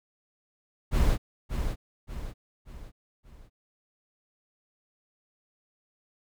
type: noise with echo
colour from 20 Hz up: brown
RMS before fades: -22 dBFS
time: 0.91-1.18 s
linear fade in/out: 50 ms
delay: 580 ms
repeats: 4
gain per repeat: -7 dB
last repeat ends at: 3.5 s
effects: none